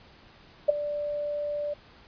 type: tone with ADSR envelope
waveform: sine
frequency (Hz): 587.3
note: D5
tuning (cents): 0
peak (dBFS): -13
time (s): 0.68-1.74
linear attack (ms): 14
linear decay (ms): 12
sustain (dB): -15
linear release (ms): 10
effects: pink hiss -54 dBFS RMS until 2.07 s + resampled to 11025 Hz